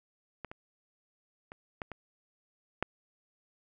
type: clicks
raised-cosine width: 0.5 ms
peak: -24 / -28 / -29 / -21 / -26 / -14 dBFS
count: 6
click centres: 0.447 / 0.515 / 1.519 / 1.818 / 1.917 / 2.826 s
effects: none